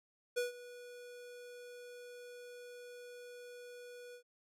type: tone with ADSR envelope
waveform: square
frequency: 488.4 Hz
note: B4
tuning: 19 cents flat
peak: -32 dBFS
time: 0.36-4.23 s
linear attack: 18 ms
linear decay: 140 ms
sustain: -18 dB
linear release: 87 ms
effects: resampled to 32000 Hz